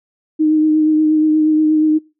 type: tone with vibrato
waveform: sine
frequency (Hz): 309.4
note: D#4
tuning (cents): -10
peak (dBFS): -10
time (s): 0.39-1.99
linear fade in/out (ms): 20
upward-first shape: triangle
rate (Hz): 8.4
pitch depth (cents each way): 24
effects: noise-tail reverb RT60 0.3 s tail -23 dB re dry